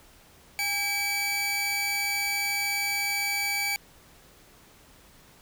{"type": "tone pair together", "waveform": "sawtooth", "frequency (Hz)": [812.5, 2298], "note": ["G#5", "D7"], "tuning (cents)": [-38, -38], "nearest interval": "octave + tritone", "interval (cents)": 1800, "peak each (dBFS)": [-31, -23], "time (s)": [0.59, 3.76], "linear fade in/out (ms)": 0, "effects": ["pink hiss -55 dBFS RMS until 5.41 s"]}